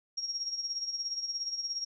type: tone with tremolo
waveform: sine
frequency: 5588 Hz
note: F8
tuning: in tune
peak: -30 dBFS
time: 0.17-1.85 s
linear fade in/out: 10 ms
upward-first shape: sine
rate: 17 Hz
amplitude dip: 65%
effects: none